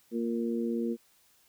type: harmonic tone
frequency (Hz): 116.54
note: A#2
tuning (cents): 0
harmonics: 2 / 3 / 4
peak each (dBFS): -30 / -34 / -36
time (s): 0.11-0.97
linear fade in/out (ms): 50
effects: white hiss -65 dBFS RMS until 1.48 s